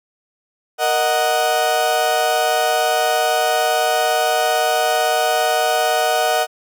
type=chord; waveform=35% pulse; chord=D# minor; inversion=second; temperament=equal; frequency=466.2 / 622.3 / 740 Hz; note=A#4 / D#5 / F#5; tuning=0 / 0 / 0 cents; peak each=-22 / -18 / -16 dBFS; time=0.78-6.47 s; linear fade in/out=50 ms; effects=none